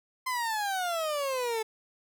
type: exponential sweep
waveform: 30% pulse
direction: down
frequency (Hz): 1042 to 433.5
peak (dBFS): -26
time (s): 0.26-1.63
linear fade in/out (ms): 10
effects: none